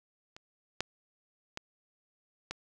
clicks, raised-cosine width 0.2 ms, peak -30 / -13 / -20 / -19 dBFS, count 4, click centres 0.365 / 0.806 / 1.574 / 2.51 s, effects none

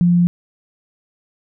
sine tone, 174.61 Hz, F3, in tune, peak -10 dBFS, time 0.01-0.27 s, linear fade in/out 0 ms, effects none

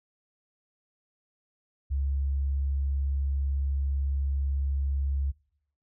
sine tone, 69 Hz, C#2, 7 cents flat, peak -25 dBFS, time 1.9-5.32 s, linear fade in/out 20 ms, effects noise-tail reverb RT60 0.8 s tail -24 dB re dry

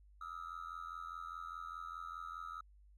triangle tone with amplitude modulation, 1286 Hz, E6, 43 cents flat, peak -37 dBFS, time 0.21-2.61 s, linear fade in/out 5 ms, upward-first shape sine, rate 84.9 Hz, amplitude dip 100%, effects tanh soft clip ceiling -36 dBFS + added 50 Hz sine -60 dBFS peak until 2.97 s

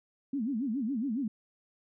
sine tone with vibrato, 246.9 Hz, B3, in tune, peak -29 dBFS, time 0.33-1.28 s, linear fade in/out 5 ms, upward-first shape sine, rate 7.2 Hz, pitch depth 270 cents each way, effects none

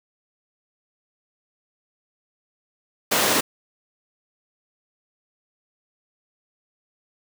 pink high-pass noise, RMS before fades -20 dBFS, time 3.11-3.41 s, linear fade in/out 10 ms, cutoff 280 Hz, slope 12 dB/octave, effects none

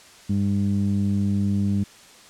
sawtooth tone with low-pass filter, 100 Hz, G2, 35 cents sharp, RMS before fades -22 dBFS, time 0.29-1.84 s, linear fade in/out 10 ms, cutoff 220 Hz, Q 3.6, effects white hiss -48 dBFS RMS until 2.29 s + low-pass 8000 Hz 12 dB/octave

